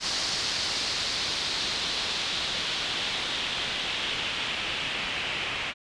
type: noise with low-pass filter sweep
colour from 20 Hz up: white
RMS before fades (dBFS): -30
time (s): 0-5.74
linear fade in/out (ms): 50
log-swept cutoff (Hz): 4800 to 2700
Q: 2.5
effects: resampled to 22050 Hz